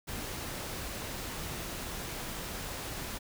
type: noise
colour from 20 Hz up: pink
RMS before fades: -39 dBFS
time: 0.07-3.19 s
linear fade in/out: 20 ms
effects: none